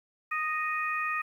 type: harmonic tone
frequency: 621 Hz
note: D#5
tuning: 3 cents flat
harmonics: 2 / 3 / 4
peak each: -31 / -33 / -34 dBFS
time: 0.31-1.22 s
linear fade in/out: 10 ms
effects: 10-bit